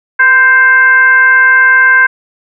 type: tone with frequency modulation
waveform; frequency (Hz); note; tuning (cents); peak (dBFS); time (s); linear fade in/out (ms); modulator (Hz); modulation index
sine; 1569; G6; +1; -3; 0.19-2.07; 10; 539; 0.6
effects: none